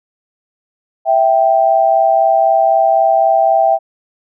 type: tone pair together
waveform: sine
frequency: 658.1 / 782 Hz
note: E5 / G5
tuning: -3 / -4 cents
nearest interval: minor third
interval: 299 cents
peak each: -11 dBFS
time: 1.05-3.79 s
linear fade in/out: 50 ms
effects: none